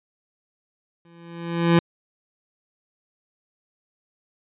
25% pulse tone with exponential growth, 169.3 Hz, E3, 46 cents sharp, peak -8 dBFS, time 1.05-1.79 s, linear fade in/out 2 ms, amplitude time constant 160 ms, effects resampled to 8000 Hz

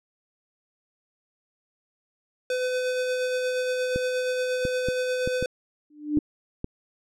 square tone with tremolo, 505 Hz, B4, 39 cents sharp, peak -24 dBFS, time 2.5-5.46 s, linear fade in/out 2 ms, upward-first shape sine, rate 8.5 Hz, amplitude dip 25%
clicks, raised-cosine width 3 ms, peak -16 dBFS, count 7, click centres 3.96 / 4.652 / 4.886 / 5.275 / 5.426 / 6.173 / 6.644 s
sine tone with exponential growth, 298.1 Hz, D4, 26 cents sharp, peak -16 dBFS, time 5.9-6.19 s, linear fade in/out 5 ms, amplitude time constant 62 ms
effects low-pass 8000 Hz 12 dB/octave

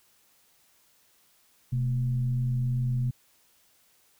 sine tone with frequency modulation, 126.2 Hz, B2, 38 cents sharp, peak -24 dBFS, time 1.72-3.11 s, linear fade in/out 10 ms, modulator 97.2 Hz, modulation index 0.36, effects white hiss -64 dBFS RMS until 4.19 s

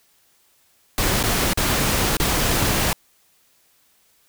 pink noise with dropouts, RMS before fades -20 dBFS, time 0.98-2.93 s, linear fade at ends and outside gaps 1 ms, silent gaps 1.229-1.237 / 1.534-1.574 / 2.169-2.199 s, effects white hiss -60 dBFS RMS until 4.28 s

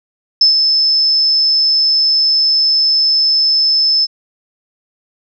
sine tone with ADSR envelope, 5250 Hz, E8, 8 cents flat, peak -4 dBFS, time 0.41-4.07 s, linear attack 4 ms, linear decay 120 ms, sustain -5 dB, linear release 34 ms, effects none

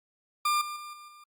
40% pulse tone with level steps, 1197 Hz, D6, 33 cents sharp, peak -23 / -34 / -39 / -45 / -49 dBFS, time 0.45-1.24 s, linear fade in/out 5 ms, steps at 0.61 / 0.76 / 0.93 / 1.08 s, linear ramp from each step 5 ms, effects Opus 48 kbps

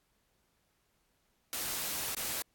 white noise with dropouts, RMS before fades -36 dBFS, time 1.53-2.42 s, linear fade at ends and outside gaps 0 ms, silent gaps 2.148-2.168 s, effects pink hiss -75 dBFS RMS until 2.54 s + AAC 64 kbps

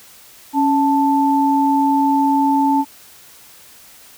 sine tone pair together, 277.2 / 880 Hz, C#4 / A5, 0 / 0 cents, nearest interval octave + minor sixth, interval 2000 cents, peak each -15 dBFS, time 0.53-2.85 s, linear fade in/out 50 ms, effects white hiss -44 dBFS RMS until 4.17 s

